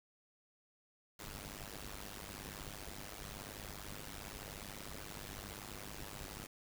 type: noise with amplitude modulation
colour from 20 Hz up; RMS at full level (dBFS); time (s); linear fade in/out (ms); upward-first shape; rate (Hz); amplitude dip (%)
pink; -44; 1.19-6.47; 5; sine; 101; 95
effects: none